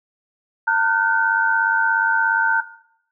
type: tone cluster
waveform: sine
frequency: 904 / 1432 / 1529 Hz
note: A5 / F6 / G6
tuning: +47 / +43 / -44 cents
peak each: -19 dBFS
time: 0.67-2.61 s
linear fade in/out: 10 ms
effects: noise-tail reverb RT60 0.7 s tail -17 dB re dry